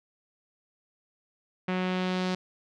sawtooth tone with low-pass filter sweep, 183.9 Hz, F#3, 10 cents flat, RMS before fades -29 dBFS, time 1.68-2.35 s, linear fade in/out 5 ms, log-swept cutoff 2500 to 4700 Hz, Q 1.6, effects none

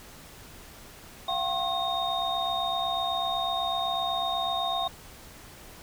sine tone cluster, 691 / 759 / 1076 / 3701 Hz, F5 / F#5 / C6 / A#7, -19 / +44 / +48 / -13 cents, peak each -31 / -32 / -33 / -31 dBFS, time 1.28-4.88 s, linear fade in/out 5 ms, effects pink hiss -48 dBFS RMS until 5.82 s

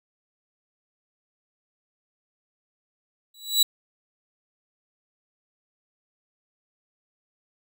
sawtooth tone with exponential growth, 3922 Hz, B7, 13 cents flat, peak -10 dBFS, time 3.34-3.63 s, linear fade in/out 5 ms, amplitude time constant 61 ms, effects none

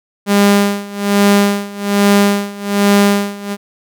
sawtooth tone with tremolo, 202 Hz, G#3, 48 cents flat, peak -3 dBFS, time 0.26-3.57 s, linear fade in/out 50 ms, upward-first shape sine, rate 1.2 Hz, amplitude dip 90%, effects none

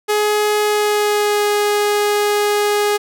sawtooth tone with pitch glide, 420.1 to 414.3 Hz, G#4 to G#4, +20 to -4 cents, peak -10 dBFS, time 0.08-2.98 s, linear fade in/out 20 ms, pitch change -24 cents, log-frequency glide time 0.62-1.45 s, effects none

